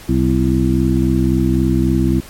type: harmonic tone with a mistuned harmonic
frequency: 63.7 Hz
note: C2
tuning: 46 cents flat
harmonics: 1 / 2 / 3 / 4 / 5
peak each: -18 / -18 / -18 / -18 / -18 dBFS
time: 0.08-2.21 s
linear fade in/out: 20 ms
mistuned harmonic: 5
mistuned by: +73 cents
effects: pink hiss -38 dBFS RMS until 2.29 s + MP3 64 kbps